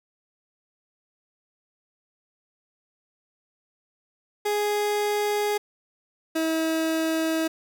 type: tone pair in turn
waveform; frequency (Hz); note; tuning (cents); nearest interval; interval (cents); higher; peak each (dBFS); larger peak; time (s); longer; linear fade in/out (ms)
30% pulse; 415.3 / 321.8; G#4 / E4; 0 / -42; major third; 442; first; -20; neither; 4.45-5.58 / 6.35-7.48; neither; 10
effects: none